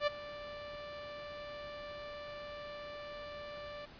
sawtooth tone with ADSR envelope, 587.3 Hz, D5, in tune, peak -23 dBFS, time 0-3.86 s, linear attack 70 ms, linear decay 15 ms, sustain -17 dB, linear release 14 ms, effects pink hiss -55 dBFS RMS until 3.99 s + resampled to 11025 Hz

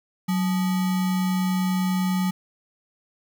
sine tone with sample-and-hold, 185 Hz, F#3, in tune, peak -20 dBFS, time 0.28-2.31 s, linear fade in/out 10 ms, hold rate 1050 Hz, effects none

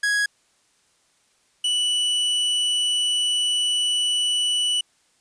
45% pulse tone pair in turn, 1661.2 / 2960 Hz, G#6 / F#7, 0 / 0 cents, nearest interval minor seventh, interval 1000 cents, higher second, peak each -19 dBFS, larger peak neither, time 0.03-0.26 / 1.64-4.81 s, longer second, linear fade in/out 5 ms, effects white hiss -63 dBFS RMS until 5.2 s + resampled to 22050 Hz

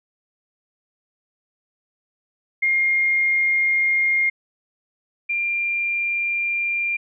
sine tone pair in turn, 2127 / 2387 Hz, C7 / D7, +28 / +28 cents, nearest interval major second, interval 200 cents, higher second, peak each -16 / -20 dBFS, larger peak first, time 2.62-4.3 / 5.29-6.97 s, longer neither, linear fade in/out 10 ms, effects none

